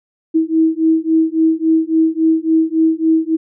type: beating tone pair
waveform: sine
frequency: 320 / 323.6 Hz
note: D#4 / E4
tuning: +49 / -32 cents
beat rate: 3.6 Hz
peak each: -14 dBFS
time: 0.34-3.37 s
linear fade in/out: 20 ms
effects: none